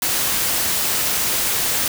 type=noise; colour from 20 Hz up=white; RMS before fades=-20 dBFS; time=0.02-1.88 s; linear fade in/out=2 ms; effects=none